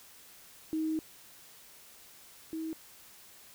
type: tone pair in turn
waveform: sine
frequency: 315.5 / 320.6 Hz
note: D#4 / E4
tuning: +24 / -48 cents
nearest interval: unison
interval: 28 cents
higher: second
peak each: -29 / -34 dBFS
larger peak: first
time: 0.73-0.99 / 2.53-2.73 s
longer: first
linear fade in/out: 0 ms
effects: white hiss -55 dBFS RMS until 3.54 s